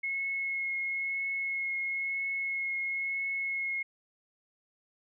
sine tone with vibrato, 2174 Hz, C#7, 34 cents flat, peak -30 dBFS, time 0.03-3.83 s, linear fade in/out 10 ms, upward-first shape triangle, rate 1 Hz, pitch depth 13 cents each way, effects none

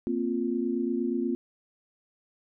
sine chord, Bb suspended second, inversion none, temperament equal, 233.1 / 261.6 / 349.2 Hz, Bb3 / C4 / F4, 0 / 0 / 0 cents, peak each -30 dBFS, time 0.07-1.35 s, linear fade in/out 0 ms, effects none

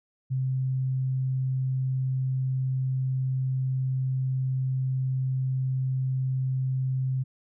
sine tone, 130.81 Hz, C3, in tune, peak -24 dBFS, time 0.3-7.24 s, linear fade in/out 20 ms, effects none

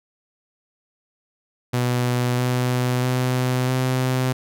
sawtooth tone with pitch steps, 123.4 / 125.12 / 126.87 / 128.64 Hz, B2 / B2 / B2 / C3, -1 / +23 / +47 / -29 cents, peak -15 dBFS, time 1.73-4.33 s, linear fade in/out 10 ms, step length 650 ms, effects none

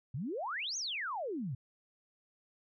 sine exponential two-way sweep, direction up then down, 114.6 to 6720 to 114.6 Hz, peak -35 dBFS, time 0.14-1.55 s, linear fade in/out 5 ms, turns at 0.77 s, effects none

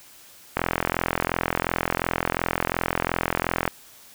click train, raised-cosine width 0.5 ms, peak -6 dBFS, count 134, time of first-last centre 0.57-3.677 s, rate 42.8 Hz, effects white hiss -49 dBFS RMS until 4.14 s

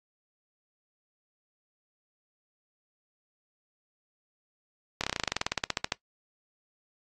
slowing click train, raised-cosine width 0.2 ms, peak -10 dBFS, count 20, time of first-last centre 5.01-5.922 s, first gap 27 ms, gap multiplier 1.06, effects noise-tail reverb RT60 0.1 s tail -20 dB re dry + AAC 32 kbps

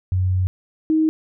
sine tone pair in turn, 92.5 / 315.1 Hz, F#2 / D#4, 0 / +22 cents, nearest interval octave + major sixth, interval 2122 cents, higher second, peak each -16 / -14 dBFS, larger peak second, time 0.12-0.47 / 0.9-1.09 s, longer first, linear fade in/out 0 ms, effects none

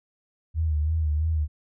sine tone with vibrato, 77.78 Hz, D#2, in tune, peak -21 dBFS, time 0.54-1.48 s, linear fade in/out 50 ms, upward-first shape sine, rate 3 Hz, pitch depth 70 cents each way, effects none

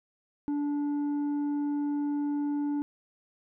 sine tone with tanh clipping, 290.4 Hz, D4, 19 cents flat, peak -28 dBFS, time 0.48-2.82 s, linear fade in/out 0 ms, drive 5 dB, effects none

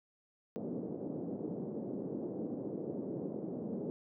pink band-pass noise, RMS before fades -40 dBFS, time 0.56-3.9 s, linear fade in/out 0 ms, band 180 to 480 Hz, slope 24 dB/octave, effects none

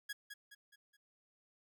sawtooth tone with echo, 1661.2 Hz, G#6, in tune, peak -36 dBFS, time 0.09-0.13 s, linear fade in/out 10 ms, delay 210 ms, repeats 4, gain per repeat -7 dB, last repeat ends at 0.97 s, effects none

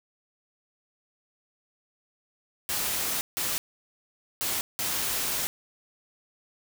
white noise bursts at uneven times, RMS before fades -29 dBFS, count 4, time 2.69-3.21 / 3.37-3.58 / 4.41-4.61 / 4.79-5.47 s, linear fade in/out 0 ms, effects none

